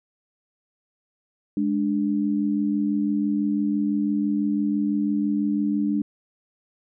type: tone pair together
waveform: sine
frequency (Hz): 207.7 / 293.7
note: G#3 / D4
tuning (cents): 0 / 0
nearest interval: tritone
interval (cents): 600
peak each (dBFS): -23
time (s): 1.57-6.02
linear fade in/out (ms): 2
effects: none